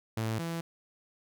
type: tone pair in turn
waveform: sawtooth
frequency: 111.3 / 166.76 Hz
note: A2 / E3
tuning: +20 / +20 cents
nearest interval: perfect fifth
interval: 700 cents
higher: second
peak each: -26 / -29 dBFS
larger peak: first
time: 0.17-0.39 / 0.39-0.61 s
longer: neither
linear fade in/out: 5 ms
effects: none